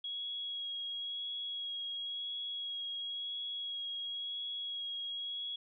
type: tone with vibrato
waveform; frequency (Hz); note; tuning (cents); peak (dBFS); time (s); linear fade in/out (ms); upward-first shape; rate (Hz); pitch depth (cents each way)
sine; 3315; G#7; -4; -37; 0.04-5.56; 5; sine; 0.96; 13
effects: none